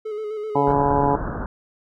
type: tone with vibrato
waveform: triangle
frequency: 427.2 Hz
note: G#4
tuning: 49 cents sharp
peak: -24 dBFS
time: 0.05-0.73 s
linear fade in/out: 10 ms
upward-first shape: square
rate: 7.8 Hz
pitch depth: 33 cents each way
type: harmonic tone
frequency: 141.5 Hz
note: C#3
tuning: 36 cents sharp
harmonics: 1 / 2 / 3 / 4 / 5 / 6 / 7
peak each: -27 / -24 / -23 / -27 / -26 / -22 / -23 dBFS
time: 0.55-1.16 s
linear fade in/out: 5 ms
type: low-pass noise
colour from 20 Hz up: pink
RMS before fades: -28 dBFS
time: 0.67-1.46 s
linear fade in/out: 2 ms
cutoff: 1600 Hz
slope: 96 dB/octave
effects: none